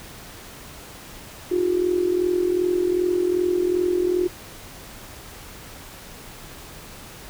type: tone with amplitude modulation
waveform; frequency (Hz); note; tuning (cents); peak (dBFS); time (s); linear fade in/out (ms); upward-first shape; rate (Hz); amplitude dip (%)
sine; 358.7; F4; +46; -15; 1.51-4.28; 10; sine; 42.6; 70
effects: pink hiss -41 dBFS RMS until 7.29 s